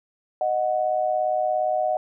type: tone pair together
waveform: sine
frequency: 619.7 / 737 Hz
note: D#5 / F#5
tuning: -7 / -7 cents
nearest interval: minor third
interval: 300 cents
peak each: -23 dBFS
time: 0.41-1.97 s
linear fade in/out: 2 ms
effects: none